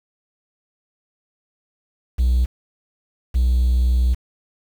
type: tone pair in turn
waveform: triangle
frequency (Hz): 61.9 / 61.9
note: B1 / B1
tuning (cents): +5 / +5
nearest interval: unison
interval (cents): 0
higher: neither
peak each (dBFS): -11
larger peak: neither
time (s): 2.18-2.46 / 3.34-4.15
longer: second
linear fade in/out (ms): 20
effects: tanh soft clip ceiling -8 dBFS + 7-bit